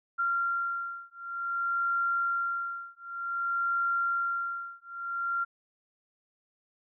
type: beating tone pair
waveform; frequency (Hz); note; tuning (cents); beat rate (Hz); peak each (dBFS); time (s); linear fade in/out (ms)
sine; 1381 / 1381.54; F6 / F6; -20 / -19; 0.54; -31; 0.18-5.45; 20
effects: none